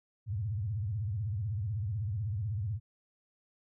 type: tone with vibrato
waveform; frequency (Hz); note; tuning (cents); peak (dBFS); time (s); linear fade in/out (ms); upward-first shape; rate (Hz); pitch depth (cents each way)
sine; 103.83; G#2; 0; -31; 0.26-2.8; 50; sine; 16; 240
effects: none